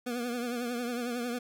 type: tone with vibrato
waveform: 25% pulse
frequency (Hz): 241.6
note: B3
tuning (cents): -38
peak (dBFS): -28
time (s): 0.06-1.39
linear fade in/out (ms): 10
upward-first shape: triangle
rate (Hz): 11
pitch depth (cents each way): 72
effects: 10-bit